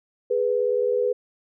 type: tone pair together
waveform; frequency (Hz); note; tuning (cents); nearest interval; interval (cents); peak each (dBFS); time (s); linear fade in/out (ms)
sine; 415.3 / 493.9; G#4 / B4; 0 / 0; minor third; 300; -24 / -21; 0.3-1.13; 10
effects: none